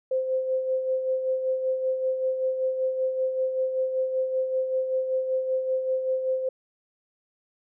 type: tone with tremolo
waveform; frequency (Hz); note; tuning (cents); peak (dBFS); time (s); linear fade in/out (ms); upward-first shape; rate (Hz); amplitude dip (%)
sine; 520; C5; -11; -21; 0.11-6.49; 5; sine; 5.2; 50
effects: none